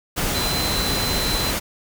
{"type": "tone in noise", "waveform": "sine", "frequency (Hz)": 4049, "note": "B7", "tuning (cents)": 42, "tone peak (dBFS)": -25, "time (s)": [0.34, 1.52], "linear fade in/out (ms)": 20, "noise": "pink", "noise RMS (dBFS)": -23, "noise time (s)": [0.16, 1.6], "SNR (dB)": -5, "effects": []}